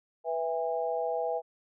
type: chord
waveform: sine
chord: E major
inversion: second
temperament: equal with one note detuned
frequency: 493.9 / 659.3 / 812.6 Hz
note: B4 / E5 / G#5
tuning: 0 / 0 / -38 cents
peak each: -32 / -32 / -34 dBFS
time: 0.24-1.42 s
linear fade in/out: 50 ms
effects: none